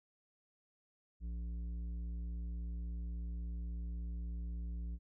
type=tone with tanh clipping; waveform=sine; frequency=58.2 Hz; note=A#1; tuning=2 cents flat; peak=-40 dBFS; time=1.2-4.99 s; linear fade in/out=50 ms; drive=9 dB; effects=none